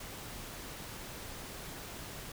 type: noise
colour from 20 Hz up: pink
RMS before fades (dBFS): -45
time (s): 0-2.32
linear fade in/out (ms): 5
effects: none